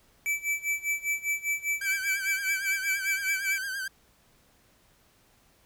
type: tone with tremolo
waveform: square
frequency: 2313 Hz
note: D7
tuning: 27 cents flat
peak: -25 dBFS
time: 0.26-3.58 s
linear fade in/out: 0 ms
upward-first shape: sine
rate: 5 Hz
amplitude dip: 90%
type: tone with vibrato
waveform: 45% pulse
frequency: 1567 Hz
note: G6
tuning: 1 cent flat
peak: -31 dBFS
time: 1.81-3.88 s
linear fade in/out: 5 ms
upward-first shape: triangle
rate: 8.8 Hz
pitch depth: 74 cents each way
effects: pink hiss -63 dBFS RMS until 5.65 s